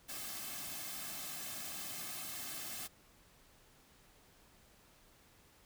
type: noise with comb filter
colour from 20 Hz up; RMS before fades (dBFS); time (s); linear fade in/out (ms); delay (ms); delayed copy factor
white; -44; 0.08-2.88; 20; 2.1; -0.75
effects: pink hiss -65 dBFS RMS until 5.65 s